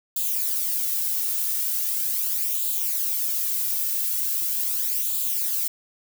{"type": "noise with flanger", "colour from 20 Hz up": "violet", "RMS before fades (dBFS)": -25, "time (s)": [0.16, 5.68], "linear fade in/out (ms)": 5, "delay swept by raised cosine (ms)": [0.26, 2.26], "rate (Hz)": 0.4, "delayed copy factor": 0.6, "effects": []}